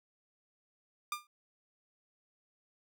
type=tone with exponential decay; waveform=sawtooth; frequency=1200 Hz; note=D6; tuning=37 cents sharp; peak=-27 dBFS; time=1.12-1.27 s; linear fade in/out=2 ms; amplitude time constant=31 ms; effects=none